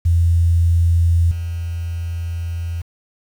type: tone with level steps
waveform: sine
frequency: 84.7 Hz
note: E2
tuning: 48 cents sharp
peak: -11 / -21 dBFS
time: 0.05-2.82 s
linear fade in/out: 10 ms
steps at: 1.31 s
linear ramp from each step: 5 ms
effects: 7-bit